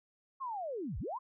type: linear two-way sweep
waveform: sine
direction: down then up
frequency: 1106 to 38.94 to 1106 Hz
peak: -36 dBFS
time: 0.4-1.19 s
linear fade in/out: 20 ms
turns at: 0.99 s
effects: none